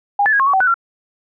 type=tone with pitch steps; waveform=sine; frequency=811 / 1739 / 1646 / 1078 / 1127 / 765 / 1491 / 1369 Hz; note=G#5 / A6 / G#6 / C#6 / C#6 / G5 / F#6 / F6; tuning=-41 / -21 / -16 / -49 / +28 / -42 / +13 / -35 cents; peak=-11 dBFS; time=0.19-0.742 s; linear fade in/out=5 ms; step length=69 ms; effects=none